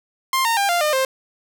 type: tone with pitch steps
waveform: sawtooth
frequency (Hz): 1055 / 918.4 / 799.5 / 696 / 605.9 / 527.5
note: C6 / A#5 / G5 / F5 / D#5 / C5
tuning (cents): +14 / -26 / +34 / -6 / -46 / +14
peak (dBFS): -13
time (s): 0.33-1.05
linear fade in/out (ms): 2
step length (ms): 120
effects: none